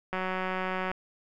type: click train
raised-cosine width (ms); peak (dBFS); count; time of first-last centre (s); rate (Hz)
0.5; -17; 147; 0.13-0.915; 186
effects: none